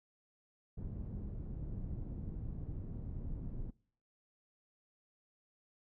pink low-pass noise, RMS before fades -42 dBFS, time 0.77-3.71 s, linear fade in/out 10 ms, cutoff 200 Hz, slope 12 dB/octave, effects noise-tail reverb RT60 0.6 s tail -25 dB re dry

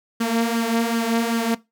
sawtooth tone with flanger, 230.2 Hz, A#3, 22 cents flat, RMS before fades -21 dBFS, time 0.2-1.55 s, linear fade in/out 10 ms, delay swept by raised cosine 0.62 to 4.32 ms, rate 2.6 Hz, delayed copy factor +0.55, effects noise-tail reverb RT60 0.2 s tail -19 dB re dry

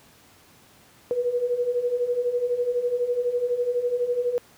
sine beating tone pair, 478.8 / 490.8 Hz, A#4 / B4, +46 / -11 cents, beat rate 12 Hz, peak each -28 / -23 dBFS, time 1.11-4.38 s, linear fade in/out 0 ms, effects pink hiss -54 dBFS RMS until 4.57 s + high-pass 80 Hz 12 dB/octave

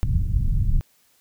pink low-pass noise, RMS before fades -20 dBFS, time 0.03-0.81 s, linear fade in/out 0 ms, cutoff 140 Hz, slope 24 dB/octave, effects white hiss -61 dBFS RMS until 1.2 s

